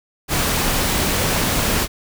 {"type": "noise", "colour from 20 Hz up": "pink", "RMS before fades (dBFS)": -19, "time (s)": [0.28, 1.88], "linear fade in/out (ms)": 50, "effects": []}